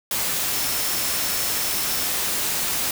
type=tone in noise; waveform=sine; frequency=5400 Hz; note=E8; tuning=41 cents sharp; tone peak=-33 dBFS; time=0.53-2.06 s; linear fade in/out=2 ms; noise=white; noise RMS=-24 dBFS; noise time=0.11-2.91 s; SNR=-12 dB; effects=none